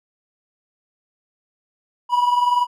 triangle tone pair together, 973.5 / 994 Hz, B5 / B5, -25 / +11 cents, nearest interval unison, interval 36 cents, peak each -14 / -20 dBFS, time 2.09-2.67 s, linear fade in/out 50 ms, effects none

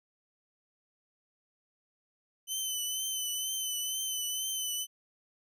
15% pulse tone with vibrato, 3037 Hz, F#7, 44 cents sharp, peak -25 dBFS, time 2.47-4.87 s, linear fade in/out 50 ms, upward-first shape triangle, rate 2.1 Hz, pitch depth 44 cents each way, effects none

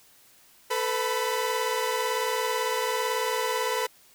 sawtooth tone cluster, 441.8 / 503 / 988 Hz, A4 / B4 / B5, +7 / +32 / 0 cents, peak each -26 dBFS, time 0.7-3.87 s, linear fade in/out 10 ms, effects white hiss -57 dBFS RMS until 4.14 s

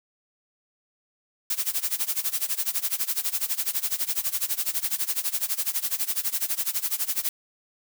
blue noise with tremolo, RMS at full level -24 dBFS, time 1.5-7.29 s, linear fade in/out 2 ms, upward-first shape sine, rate 12 Hz, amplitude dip 90%, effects none

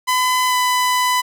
sawtooth tone with pitch glide, 1009 to 999.7 Hz, B5 to B5, +37 to +21 cents, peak -11 dBFS, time 0.07-1.22 s, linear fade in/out 20 ms, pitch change -16 cents, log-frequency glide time 0.48-0.54 s, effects none

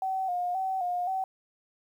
sine tone with vibrato, 737 Hz, F#5, 7 cents flat, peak -27 dBFS, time 0.02-1.24 s, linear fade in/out 2 ms, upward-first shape square, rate 1.9 Hz, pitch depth 57 cents each way, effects 10-bit

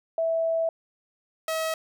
sine / sawtooth tone pair in turn, 656 / 641.4 Hz, E5 / E5, -9 / -48 cents, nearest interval unison, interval 39 cents, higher first, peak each -22 dBFS, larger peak neither, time 0.18-0.69 / 1.48-1.74 s, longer first, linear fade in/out 2 ms, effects none

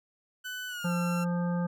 30% pulse tone with pitch glide, 1500 to 1359.7 Hz, F#6 to F6, +23 to -47 cents, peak -33 dBFS, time 0.44-1.25 s, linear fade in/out 20 ms, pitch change -170 cents, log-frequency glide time 0.68-0.93 s
harmonic tone, 174.61 Hz, F3, in tune, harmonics 1 / 3 / 5 / 7 / 9, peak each -27 / -37 / -41 / -44 / -46 dBFS, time 0.84-1.67 s, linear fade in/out 10 ms
effects none

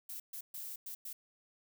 violet noise bursts at uneven times, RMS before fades -44 dBFS, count 5, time 0.09-0.2 / 0.33-0.41 / 0.54-0.76 / 0.86-0.95 / 1.05-1.13 s, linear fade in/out 5 ms, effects none

